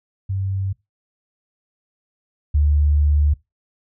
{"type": "tone pair in turn", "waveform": "sine", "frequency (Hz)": [96.5, 73.63], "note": ["G2", "D2"], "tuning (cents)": [-27, 5], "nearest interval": "perfect fourth", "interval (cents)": 468, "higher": "first", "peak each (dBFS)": [-20, -13], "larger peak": "second", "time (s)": [[0.29, 0.73], [2.54, 3.34]], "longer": "second", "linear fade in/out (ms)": 10, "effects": ["noise-tail reverb RT60 0.2 s tail -21 dB re dry"]}